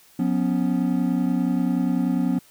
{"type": "chord", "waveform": "triangle", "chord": "F# suspended fourth", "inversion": "none", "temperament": "equal with one note detuned", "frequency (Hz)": [180.35, 246.9, 277.2], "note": ["F#3", "B3", "C#4"], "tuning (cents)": [-44, 0, 0], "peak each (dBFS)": [-22, -21, -23], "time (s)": [0.19, 2.39], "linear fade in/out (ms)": 5, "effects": ["white hiss -54 dBFS RMS until 2.5 s"]}